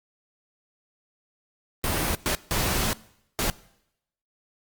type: noise bursts at uneven times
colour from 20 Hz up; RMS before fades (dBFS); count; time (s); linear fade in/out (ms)
pink; -25; 4; 1.84-2.15 / 2.26-2.35 / 2.51-2.93 / 3.39-3.5; 0
effects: noise-tail reverb RT60 0.8 s tail -21 dB re dry + Opus 32 kbps

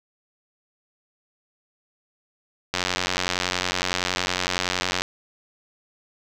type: click train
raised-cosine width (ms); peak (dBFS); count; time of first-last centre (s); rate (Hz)
0.2; -5; 208; 2.74-5.02; 90.8
effects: none

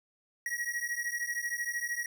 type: beating tone pair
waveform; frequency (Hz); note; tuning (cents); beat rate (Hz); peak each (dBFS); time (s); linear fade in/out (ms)
square; 1900 / 1913; A#6 / A#6; +33 / +44; 13; -36 / -36; 0.46-2.06; 2
effects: none

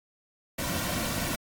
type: noise with comb filter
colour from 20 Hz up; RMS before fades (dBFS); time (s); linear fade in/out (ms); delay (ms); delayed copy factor
pink; -31; 0.58-1.36; 10; 2.4; -0.6
effects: AAC 64 kbps

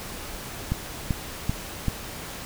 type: click train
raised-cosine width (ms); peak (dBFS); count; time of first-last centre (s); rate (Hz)
5; -11; 4; 0.72-1.883; 2.58
effects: pink hiss -37 dBFS RMS until 2.45 s

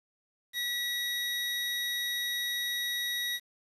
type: tone pair together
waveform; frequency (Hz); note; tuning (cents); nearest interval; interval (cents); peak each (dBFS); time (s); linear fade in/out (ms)
square; 1941 / 3791; B6 / A#7; -31 / +28; octave; 1159; -35 / -33; 0.53-3.4; 50
effects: resampled to 32000 Hz + 9-bit

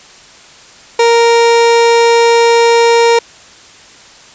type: tone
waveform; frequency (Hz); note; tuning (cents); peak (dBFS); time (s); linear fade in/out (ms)
30% pulse; 466.2; A#4; 0; -3; 0.99-3.19; 5
effects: white hiss -38 dBFS RMS until 4.34 s + resampled to 16000 Hz

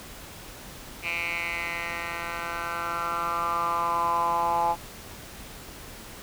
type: tone with band-pass filter sweep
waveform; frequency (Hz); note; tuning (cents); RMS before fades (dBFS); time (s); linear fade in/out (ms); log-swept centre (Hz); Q
10% pulse; 170; F3; -46; -28; 1.02-4.76; 50; 2400 to 860; 6
effects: pink hiss -43 dBFS RMS until 6.22 s

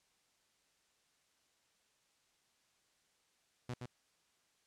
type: tone with echo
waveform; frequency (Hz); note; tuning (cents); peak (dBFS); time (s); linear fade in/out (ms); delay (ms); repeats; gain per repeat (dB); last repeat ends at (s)
sawtooth; 123.47; B2; 0; -35; 3.69-3.74; 5; 120; 1; -4; 3.86
effects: white hiss -75 dBFS RMS until 4.66 s + low-pass 8000 Hz 12 dB/octave

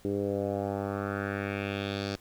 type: tone with low-pass filter sweep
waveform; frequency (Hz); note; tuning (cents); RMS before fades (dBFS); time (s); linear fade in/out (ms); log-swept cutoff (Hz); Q
10% pulse; 100; G2; +35; -32; 0.05-2.16; 0; 370 to 5000; 2.8
effects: pink hiss -58 dBFS RMS until 2.2 s

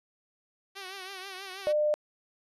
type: tone with vibrato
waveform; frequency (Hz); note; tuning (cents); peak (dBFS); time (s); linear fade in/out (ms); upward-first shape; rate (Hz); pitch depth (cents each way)
5% pulse; 382.1; G4; -44; -28; 0.75-1.73; 20; triangle; 6.2; 87
type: tone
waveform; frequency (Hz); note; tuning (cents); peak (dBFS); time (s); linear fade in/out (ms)
sine; 601; D5; +40; -23; 1.67-1.94; 0
effects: low-pass 10000 Hz 12 dB/octave

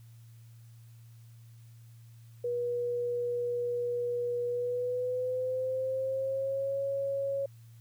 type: tone with pitch glide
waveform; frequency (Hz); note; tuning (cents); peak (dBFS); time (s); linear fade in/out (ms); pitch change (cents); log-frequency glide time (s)
sine; 483.2 to 551.9; B4 to C#5; -38 to -8; -29; 2.44-7.46; 5; +230; 4.46-6.8
effects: added 115 Hz sine -50 dBFS peak until 7.8 s + white hiss -67 dBFS RMS until 7.8 s

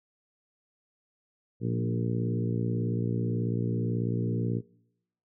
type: harmonic tone with a mistuned harmonic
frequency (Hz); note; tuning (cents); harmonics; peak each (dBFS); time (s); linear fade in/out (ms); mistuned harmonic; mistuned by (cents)
58.27; A#1; 0; 2 / 3 / 4 / 5 / 6 / 7 / 8; -29 / -33 / -35 / -37 / -39 / -40 / -41; 1.6-4.62; 50; 3; +20
effects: noise-tail reverb RT60 0.8 s tail -23 dB re dry

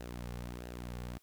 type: tone with flanger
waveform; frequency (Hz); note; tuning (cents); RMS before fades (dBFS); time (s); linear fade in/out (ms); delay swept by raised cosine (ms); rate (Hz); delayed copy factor
sawtooth; 60.3; B1; -41; -43; 0-1.18; 0; 0.87 to 3.17; 1.5; -0.5
effects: white hiss -70 dBFS RMS until 1.22 s

